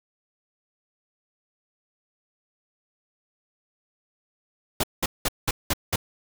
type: noise bursts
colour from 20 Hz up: pink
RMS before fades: -23 dBFS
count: 6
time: 4.8-5.96 s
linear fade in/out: 5 ms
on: 35 ms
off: 190 ms
effects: none